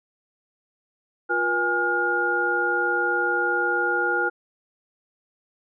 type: tone cluster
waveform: sine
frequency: 353.5 / 481.3 / 823 / 1420 Hz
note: F4 / B4 / G#5 / F6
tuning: +21 / -45 / -16 / +28 cents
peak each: -28 / -29 / -28 / -22 dBFS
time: 1.29-4.3 s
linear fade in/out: 20 ms
effects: none